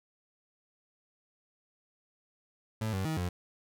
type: tone with pitch steps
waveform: 30% pulse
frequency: 109.8 / 95.5 / 158.6 / 89.2 Hz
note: A2 / G2 / D#3 / F2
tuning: -3 / -45 / +33 / +37 cents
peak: -28 dBFS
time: 2.81-3.29 s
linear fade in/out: 5 ms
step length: 120 ms
effects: none